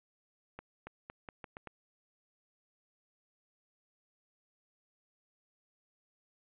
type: accelerating click train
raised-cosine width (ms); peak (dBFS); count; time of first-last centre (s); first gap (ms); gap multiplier
0.5; -29; 7; 0.59-1.673; 280; 0.82
effects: resampled to 8000 Hz